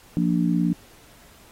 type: chord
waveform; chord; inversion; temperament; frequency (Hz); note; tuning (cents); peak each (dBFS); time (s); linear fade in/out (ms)
sine; Bb major; second; just; 174.81 / 233.1 / 291.4; F3 / Bb3 / D4; +2 / 0 / -13; -21 / -25 / -24; 0.17-0.73; 0
effects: pink hiss -52 dBFS RMS until 1.51 s + AAC 48 kbps